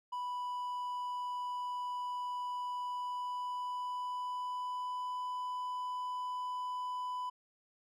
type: tone with pitch glide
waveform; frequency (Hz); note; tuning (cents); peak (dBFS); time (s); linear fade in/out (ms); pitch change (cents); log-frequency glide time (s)
triangle; 987.8 to 997.5; B5 to B5; 0 to +17; -34; 0.12-7.3; 10; +17; 2.82-5.17
effects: none